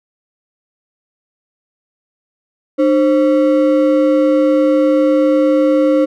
triangle ring-modulated tone, 415.4 Hz, G#4, in tune, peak -4 dBFS, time 2.78-6.06 s, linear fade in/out 20 ms, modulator 114 Hz, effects none

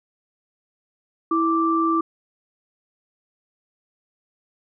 sine tone pair together, 327.9 / 1173 Hz, E4 / D6, -9 / -2 cents, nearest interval octave + minor seventh, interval 2207 cents, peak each -20 dBFS, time 1.31-2.01 s, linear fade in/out 5 ms, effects none

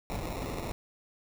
pink noise with sample-and-hold, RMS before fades -36 dBFS, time 0.1-0.72 s, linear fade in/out 0 ms, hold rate 1575 Hz, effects none

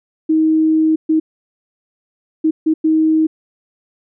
sine tone bursts at uneven times, 315.8 Hz, D#4, 26 cents sharp, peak -10 dBFS, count 5, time 0.29-0.96 / 1.09-1.2 / 2.44-2.51 / 2.66-2.74 / 2.84-3.27 s, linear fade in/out 10 ms, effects none

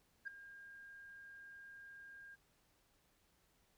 sine tone with ADSR envelope, 1611 Hz, G6, 47 cents sharp, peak -38 dBFS, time 0.25-2.36 s, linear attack 25 ms, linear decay 7 ms, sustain -15 dB, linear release 23 ms, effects tanh soft clip ceiling -37 dBFS + pink hiss -75 dBFS RMS until 3.77 s

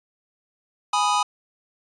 square chord, G# minor, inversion none, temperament equal, 830.6 / 987.8 / 1244.5 Hz, G#5 / B5 / D#6, 0 / 0 / 0 cents, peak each -24 dBFS, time 0.93-1.23 s, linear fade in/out 5 ms, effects resampled to 22050 Hz

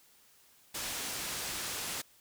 white low-pass noise, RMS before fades -38 dBFS, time 0.74-2.02 s, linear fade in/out 10 ms, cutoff 9800 Hz, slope 12 dB/octave, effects white hiss -63 dBFS RMS until 2.2 s

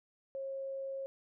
sine tone, 541 Hz, C#5, 42 cents flat, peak -37 dBFS, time 0.35-1.06 s, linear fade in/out 0 ms, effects none

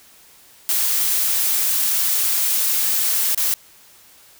blue noise with dropouts, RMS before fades -19 dBFS, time 0.69-3.54 s, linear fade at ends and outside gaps 0 ms, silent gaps 3.347-3.376 s, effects white hiss -49 dBFS RMS until 4.39 s

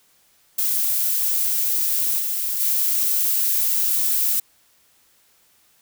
violet noise with level steps, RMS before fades -21 / -24 / -20 dBFS, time 0.58-4.4 s, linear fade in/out 5 ms, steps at 2.19 / 2.6 s, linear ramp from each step 5 ms, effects white hiss -59 dBFS RMS until 5.81 s

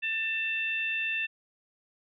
harmonic tone, 891 Hz, A5, 22 cents sharp, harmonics 2 / 3 / 4, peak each -34 / -29 / -41 dBFS, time 0.02-1.27 s, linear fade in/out 20 ms, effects none

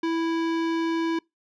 sine tone with hard clipping, 329.6 Hz, E4, in tune, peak -25 dBFS, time 0.03-1.19 s, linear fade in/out 5 ms, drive 18 dB, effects noise-tail reverb RT60 0.2 s tail -26 dB re dry + resampled to 22050 Hz

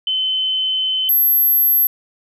sine tone pair in turn, 3055 / 12220 Hz, G7 / G9, -45 / -45 cents, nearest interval 2 octaves, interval 2400 cents, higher second, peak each -16 / -11 dBFS, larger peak second, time 0.07-1.09 / 1.09-1.87 s, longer first, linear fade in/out 2 ms, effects none

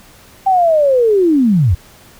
sine linear sweep, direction down, 785 to 73.42 Hz, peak -8 dBFS, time 0.46-1.75 s, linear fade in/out 10 ms, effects pink hiss -43 dBFS RMS until 2.19 s

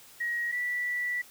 sine tone pair in turn, 1896 / 1959.5 Hz, A#6 / B6, +29 / -14 cents, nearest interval minor second, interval 57 cents, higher second, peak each -28 dBFS, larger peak neither, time 0.2-0.52 / 0.52-1.22 s, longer second, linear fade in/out 10 ms, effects white hiss -53 dBFS RMS until 1.3 s

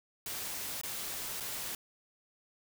white noise with dropouts, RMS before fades -39 dBFS, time 0.26-1.75 s, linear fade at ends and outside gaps 2 ms, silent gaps 0.814-0.834 / 1.401-1.405 s, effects none

